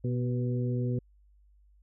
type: harmonic tone with a mistuned harmonic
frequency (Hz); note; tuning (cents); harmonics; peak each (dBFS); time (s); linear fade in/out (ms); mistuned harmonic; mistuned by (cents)
123; B2; -7; 1 / 2 / 3 / 4; -28 / -34 / -38 / -40; 0.04-0.99; 5; 3; +32
effects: added 50 Hz sine -58 dBFS peak until 1.82 s